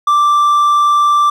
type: tone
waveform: triangle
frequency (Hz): 1174.7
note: D6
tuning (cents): 0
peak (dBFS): -6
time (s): 0.07-1.3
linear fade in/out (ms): 5
effects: none